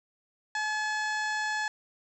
harmonic tone with a mistuned harmonic, 855 Hz, A5, 50 cents flat, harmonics 1 / 2 / 3 / 4 / 5 / 6 / 7 / 8 / 9, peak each -33 / -30 / -44 / -45 / -43 / -47 / -50 / -48 / -49 dBFS, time 0.55-1.68 s, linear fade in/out 2 ms, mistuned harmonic 6, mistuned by +21 cents, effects 11-bit

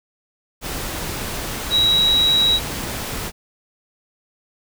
sine tone in noise, 3863 Hz, B7, 39 cents flat, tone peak -13 dBFS, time 1.7-2.6 s, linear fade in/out 50 ms, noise pink, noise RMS -27 dBFS, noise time 0.61-3.32 s, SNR +11 dB, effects none

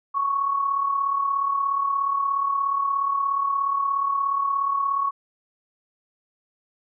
sine tone with amplitude modulation, 1110 Hz, C#6, 2 cents sharp, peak -18 dBFS, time 0.14-5.11 s, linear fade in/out 20 ms, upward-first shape sine, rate 36.9 Hz, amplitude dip 55%, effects none

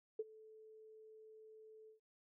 sine tone with ADSR envelope, 436.6 Hz, A4, 13 cents flat, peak -35 dBFS, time 0.19-2 s, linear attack 6 ms, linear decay 34 ms, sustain -22 dB, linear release 120 ms, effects none

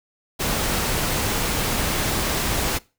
pink noise, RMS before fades -23 dBFS, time 0.39-2.79 s, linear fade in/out 20 ms, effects noise-tail reverb RT60 0.3 s tail -22 dB re dry

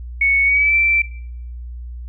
sine tone with pitch glide, 2217 to 2338 Hz, C#7 to D7, 0 to -8 cents, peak -12 dBFS, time 0.21-1.02 s, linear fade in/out 5 ms, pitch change +92 cents, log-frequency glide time 0.44-0.75 s, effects noise-tail reverb RT60 0.7 s tail -20 dB re dry + added 60 Hz sine -28 dBFS peak until 2.08 s

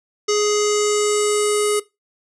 square tone with low-pass filter sweep, 417.7 Hz, G#4, 10 cents sharp, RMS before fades -18 dBFS, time 0.28-1.8 s, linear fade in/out 10 ms, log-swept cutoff 6000 to 9600 Hz, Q 5.2, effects noise-tail reverb RT60 0.2 s tail -18 dB re dry

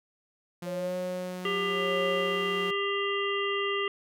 sawtooth tone with pitch glide, 174.61 to 182.13 Hz, F3 to F#3, 0 to -27 cents, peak -32 dBFS, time 0.62-2.71 s, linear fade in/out 5 ms, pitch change +73 cents, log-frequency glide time 0.75-0.96 s
sine tone with tremolo, 545 Hz, C#5, 29 cents flat, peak -29 dBFS, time 0.65-2.69 s, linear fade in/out 20 ms, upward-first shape sine, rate 0.88 Hz, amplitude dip 100%
harmonic tone, 399.2 Hz, G4, 32 cents sharp, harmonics 1 / 3 / 5 / 7 / 8, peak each -30 / -33 / -34 / -34 / -40 dBFS, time 1.45-3.88 s, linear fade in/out 2 ms
effects none

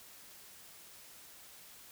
silence, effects white hiss -55 dBFS RMS until 1.91 s

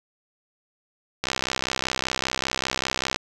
click train, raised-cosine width 0.2 ms, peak -6 dBFS, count 126, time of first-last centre 1.24-3.16 s, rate 65.1 Hz, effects none

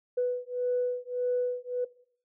sine beating tone pair, 493.9 / 495.6 Hz, B4 / B4, 0 / +6 cents, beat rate 1.7 Hz, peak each -29 dBFS, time 0.17-1.85 s, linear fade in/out 10 ms, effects noise-tail reverb RT60 0.6 s tail -20 dB re dry + tanh soft clip ceiling -19 dBFS

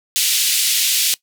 pink band-pass noise, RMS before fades -17 dBFS, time 0.16-1.14 s, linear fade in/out 0 ms, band 2800 to 16000 Hz, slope 24 dB/octave, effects noise-tail reverb RT60 0.1 s tail -20 dB re dry

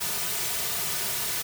white noise with comb filter, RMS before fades -29 dBFS, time 0-1.43 s, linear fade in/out 20 ms, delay 3.7 ms, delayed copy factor -0.75, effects none

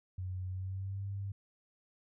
sine tone with pitch glide, 92.3 to 98.92 Hz, F#2 to G2, -4 to +16 cents, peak -36 dBFS, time 0.18-1.32 s, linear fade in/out 5 ms, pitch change +120 cents, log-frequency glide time 0.48-1.04 s, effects none

